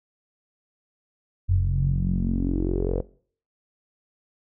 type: tone with low-pass filter sweep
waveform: sawtooth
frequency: 45.01 Hz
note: F#1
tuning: 47 cents flat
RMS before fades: -23 dBFS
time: 1.48-3.02 s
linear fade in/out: 20 ms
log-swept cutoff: 91 to 510 Hz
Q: 5.9
effects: noise-tail reverb RT60 0.5 s tail -21 dB re dry